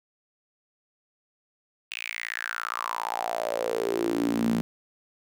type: tone with high-pass filter sweep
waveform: sawtooth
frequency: 57.4 Hz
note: A#1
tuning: 26 cents flat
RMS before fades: -29 dBFS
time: 1.91-4.61 s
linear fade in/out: 0 ms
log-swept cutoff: 2700 to 200 Hz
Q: 6.8
effects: none